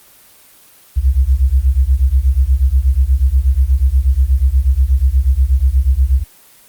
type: beating tone pair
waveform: sine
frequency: 61.8 / 70.1 Hz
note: B1 / C#2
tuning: +2 / +20 cents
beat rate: 8.3 Hz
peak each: -12 dBFS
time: 0.96-6.24 s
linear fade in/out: 20 ms
effects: white hiss -45 dBFS RMS until 6.68 s + Opus 24 kbps